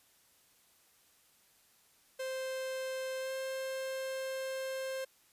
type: tone with pitch glide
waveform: 45% pulse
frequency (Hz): 523.3 to 528.2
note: C5 to C5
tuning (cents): 0 to +16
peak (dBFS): -36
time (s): 2.19-5.05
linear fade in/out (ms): 10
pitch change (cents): +16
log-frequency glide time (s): 3.2-3.32
effects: white hiss -67 dBFS RMS until 5.32 s + resampled to 32000 Hz